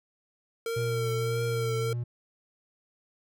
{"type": "tone with vibrato", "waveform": "square", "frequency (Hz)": 456.8, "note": "A#4", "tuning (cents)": -35, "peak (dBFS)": -30, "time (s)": [0.66, 1.93], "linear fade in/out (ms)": 2, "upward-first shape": "triangle", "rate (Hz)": 1.6, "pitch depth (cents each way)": 36}
{"type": "tone", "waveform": "triangle", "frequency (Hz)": 120, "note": "B2", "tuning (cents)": -49, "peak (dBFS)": -27, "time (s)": [0.76, 2.04], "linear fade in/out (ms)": 10}
{"effects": []}